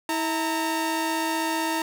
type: tone pair together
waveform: sawtooth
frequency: 324.2 / 917 Hz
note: E4 / A#5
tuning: -29 / -29 cents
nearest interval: octave + tritone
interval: 1800 cents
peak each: -23 dBFS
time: 0.09-1.82 s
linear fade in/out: 2 ms
effects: none